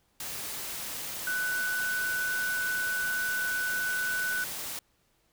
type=tone in noise; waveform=sine; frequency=1492 Hz; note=F#6; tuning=14 cents sharp; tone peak=-28 dBFS; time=1.27-4.44 s; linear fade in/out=2 ms; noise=white; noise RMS=-37 dBFS; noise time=0.2-4.79 s; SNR=+6 dB; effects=pink hiss -70 dBFS RMS until 5.32 s